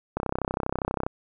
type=click train; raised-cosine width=1 ms; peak=-12 dBFS; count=30; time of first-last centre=0.17-1.065 s; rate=32.4 Hz; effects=none